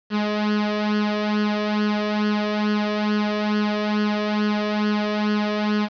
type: tone with flanger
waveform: sawtooth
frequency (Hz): 210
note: G#3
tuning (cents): +19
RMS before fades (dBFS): -22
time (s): 0.1-5.89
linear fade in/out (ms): 50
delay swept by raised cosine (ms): 0.64 to 1.74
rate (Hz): 2.3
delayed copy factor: +0.7
effects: resampled to 11025 Hz + 7-bit